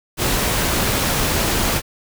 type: noise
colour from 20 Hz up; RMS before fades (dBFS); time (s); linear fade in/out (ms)
pink; -19; 0.17-1.82; 50
effects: none